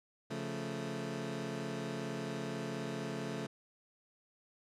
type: chord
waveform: 20% pulse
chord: Db augmented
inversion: none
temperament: equal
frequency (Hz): 138.59 / 174.61 / 220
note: Db3 / F3 / A3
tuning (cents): 0 / 0 / 0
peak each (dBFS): -37 / -39 / -36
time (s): 0.3-3.47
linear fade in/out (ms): 10
effects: low-pass 8000 Hz 12 dB/octave